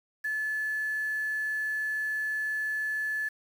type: tone with quantisation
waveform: sine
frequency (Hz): 1727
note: A6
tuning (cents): -33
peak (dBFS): -28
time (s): 0.24-3.29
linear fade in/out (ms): 10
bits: 8
effects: none